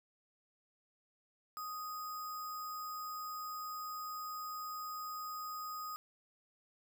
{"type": "tone with sample-and-hold", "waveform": "sine", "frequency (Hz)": 1244.5, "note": "D#6", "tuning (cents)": 0, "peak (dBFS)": -40, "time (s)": [1.57, 5.96], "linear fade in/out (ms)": 0, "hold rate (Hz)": 6300, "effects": []}